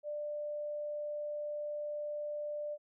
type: tone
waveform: sine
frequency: 593 Hz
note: D5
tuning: 17 cents sharp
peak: -36 dBFS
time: 0.03-2.78 s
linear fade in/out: 50 ms
effects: none